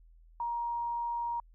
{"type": "tone", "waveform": "sine", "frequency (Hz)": 943, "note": "A#5", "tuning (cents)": 20, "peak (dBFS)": -31, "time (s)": [0.4, 1.4], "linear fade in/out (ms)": 2, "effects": ["added 41 Hz sine -55 dBFS peak until 1.54 s"]}